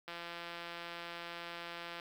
click train, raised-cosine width 0.3 ms, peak -28 dBFS, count 329, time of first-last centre 0.08-1.998 s, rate 171 Hz, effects high-pass 200 Hz 12 dB/octave + 9-bit

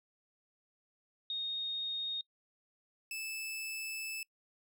sine / sawtooth tone pair in turn, 3712 / 2625 Hz, A#7 / E7, -8 / -8 cents, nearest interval tritone, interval 600 cents, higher first, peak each -34 / -35 dBFS, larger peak first, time 1.3-2.21 / 3.11-4.23 s, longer second, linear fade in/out 2 ms, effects noise-tail reverb RT60 0.1 s tail -26 dB re dry

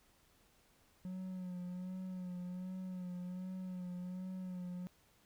triangle tone with vibrato, 182.5 Hz, F#3, 24 cents flat, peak -39 dBFS, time 1.05-4.87 s, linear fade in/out 0 ms, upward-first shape sine, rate 1.3 Hz, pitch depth 38 cents each way, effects pink hiss -70 dBFS RMS until 5.25 s

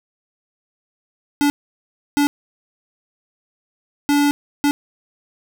square tone bursts at uneven times, 288.4 Hz, D4, 31 cents flat, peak -14 dBFS, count 4, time 1.41-1.5 / 2.17-2.27 / 4.09-4.31 / 4.64-4.71 s, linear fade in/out 0 ms, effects none

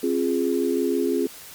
sine chord, F minor, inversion second, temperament equal with one note detuned, 266.8 / 349.2 / 415.3 Hz, C4 / F4 / Ab4, +34 / 0 / 0 cents, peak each -24 dBFS, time 0.03-1.27 s, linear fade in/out 5 ms, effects white hiss -42 dBFS RMS until 1.54 s + MP3 96 kbps

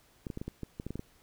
clicks, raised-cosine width 3 ms, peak -24 dBFS, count 11, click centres 0.268 / 0.302 / 0.374 / 0.415 / 0.48 / 0.633 / 0.799 / 0.866 / 0.906 / 0.956 / 0.994 s, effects pink hiss -64 dBFS RMS until 1.22 s

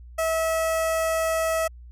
sawtooth tone with notch filter, 648 Hz, E5, 30 cents flat, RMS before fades -24 dBFS, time 0.18-1.68 s, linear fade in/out 10 ms, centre 3900 Hz, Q 1.2, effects added 60 Hz sine -41 dBFS peak until 1.91 s + resampled to 32000 Hz

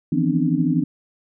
sine tone cluster, 158.9 / 171.1 / 249.6 / 266.2 / 298.9 Hz, D#3 / F3 / B3 / C4 / D4, +37 / -35 / +19 / +30 / +31 cents, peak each -23 dBFS, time 0.12-0.84 s, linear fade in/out 5 ms, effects none

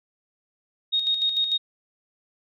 sine tone with tremolo, 3729 Hz, A#7, in tune, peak -19 dBFS, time 0.92-1.58 s, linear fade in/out 20 ms, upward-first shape square, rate 6.7 Hz, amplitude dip 50%, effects none

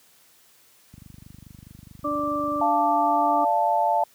click train, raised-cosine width 5 ms, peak -31 dBFS, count 42, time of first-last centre 0.94-2.6 s, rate 24.7 Hz
harmonic tone, 293.5 Hz, D4, 1 cent flat, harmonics 1 / 2 / 4, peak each -28 / -29 / -26 dBFS, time 2.04-3.45 s, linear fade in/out 10 ms
sine chord, D minor, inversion none, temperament equal with one note detuned, 587.3 / 692 / 880 Hz, D5 / F5 / A5, 0 / -16 / 0 cents, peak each -27 / -23 / -21 dBFS, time 2.61-4.04 s, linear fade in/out 5 ms
effects white hiss -57 dBFS RMS until 4.14 s + high-pass 60 Hz 12 dB/octave

